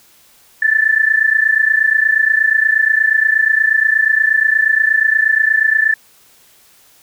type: tone pair together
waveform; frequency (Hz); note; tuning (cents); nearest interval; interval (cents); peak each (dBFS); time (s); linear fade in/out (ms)
sine; 1743.6 / 1772; A6 / A6; -16 / +12; unison; 28; -13; 0.62-5.94; 5
effects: white hiss -49 dBFS RMS until 7.02 s